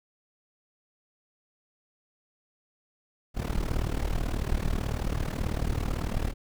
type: noise with amplitude modulation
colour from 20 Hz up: brown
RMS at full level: -25 dBFS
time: 3.34-6.34 s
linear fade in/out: 50 ms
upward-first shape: sine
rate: 38.2 Hz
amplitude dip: 85%
effects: none